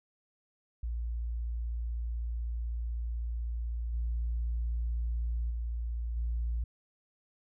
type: tone with level steps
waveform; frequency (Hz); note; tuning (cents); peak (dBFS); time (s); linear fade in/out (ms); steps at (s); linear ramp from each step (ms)
sine; 58; A#1; -8; -31 / -28 / -31 / -28; 0.83-6.64; 5; 3.93 / 5.5 / 6.16; 10
effects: tanh soft clip ceiling -26 dBFS